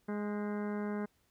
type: harmonic tone with a mistuned harmonic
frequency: 207.7 Hz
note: G#3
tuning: in tune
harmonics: 1 / 2 / 3 / 4 / 5 / 6 / 7 / 8 / 9 / 10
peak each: -35 / -40 / -47 / -49 / -50 / -53 / -52 / -53 / -58 / -58 dBFS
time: 0.08-1.06 s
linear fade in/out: 10 ms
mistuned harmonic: 8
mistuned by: -55 cents
effects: pink hiss -73 dBFS RMS until 1.3 s